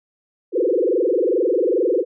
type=tone with frequency modulation; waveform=sine; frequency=424.9 Hz; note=G#4; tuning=40 cents sharp; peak=-15 dBFS; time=0.52-2.05 s; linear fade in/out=50 ms; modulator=22.4 Hz; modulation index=4; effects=none